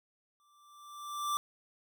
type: tone with exponential growth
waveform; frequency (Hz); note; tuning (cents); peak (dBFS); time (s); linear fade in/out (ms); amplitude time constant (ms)
square; 1174.7; D6; 0; -29; 0.4-1.37; 0; 210
effects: none